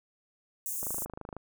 white high-pass noise, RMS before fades -35 dBFS, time 0.66-1.05 s, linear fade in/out 0 ms, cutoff 6500 Hz, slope 48 dB/octave
click train, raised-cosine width 1 ms, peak -26 dBFS, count 15, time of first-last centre 0.83-1.366 s, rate 26.1 Hz
effects none

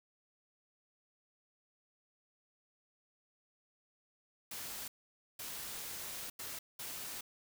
white noise bursts at uneven times, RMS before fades -44 dBFS, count 4, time 4.51-4.88 / 5.39-6.3 / 6.39-6.59 / 6.79-7.21 s, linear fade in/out 5 ms, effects none

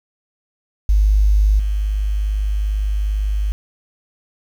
sine tone with level steps, 51.2 Hz, G#1, 24 cents flat, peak -10 / -16 dBFS, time 0.89-3.52 s, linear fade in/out 0 ms, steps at 1.59 s, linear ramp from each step 5 ms, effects 7-bit

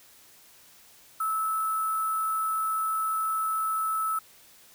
sine tone with sample-and-hold, 1307 Hz, E6, 15 cents flat, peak -25 dBFS, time 1.2-4.19 s, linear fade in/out 5 ms, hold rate 11025 Hz, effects white hiss -55 dBFS RMS until 4.74 s

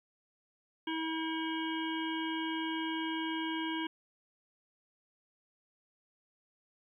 harmonic tone, 321.7 Hz, E4, 42 cents flat, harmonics 1 / 3 / 5 / 7 / 9 / 10, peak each -35 / -40 / -43 / -45 / -44 / -44 dBFS, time 0.87-3.87 s, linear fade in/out 5 ms, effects 12-bit

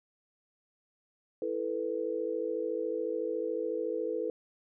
sine chord, E suspended fourth, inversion none, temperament equal, 329.6 / 440 / 493.9 Hz, E4 / A4 / B4, 0 / 0 / 0 cents, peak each -37 / -34 / -34 dBFS, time 1.42-4.3 s, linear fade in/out 2 ms, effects none

